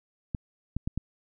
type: clicks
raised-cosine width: 5 ms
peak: -17 dBFS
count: 4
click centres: 0.348 / 0.766 / 0.875 / 0.976 s
effects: none